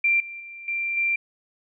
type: tone with level steps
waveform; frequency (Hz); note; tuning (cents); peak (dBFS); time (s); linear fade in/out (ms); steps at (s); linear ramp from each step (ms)
sine; 2365; D7; +12; -17 / -34 / -37 / -24 / -20; 0.04-1.16; 5; 0.2 / 0.4 / 0.68 / 0.97; 2
effects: none